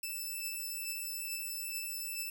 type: beating tone pair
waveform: 5% pulse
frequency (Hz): 2637 / 2639.3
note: E7 / E7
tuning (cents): 0 / +1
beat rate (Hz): 2.3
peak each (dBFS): -35 / -29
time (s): 0.03-2.3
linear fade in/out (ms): 5
effects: none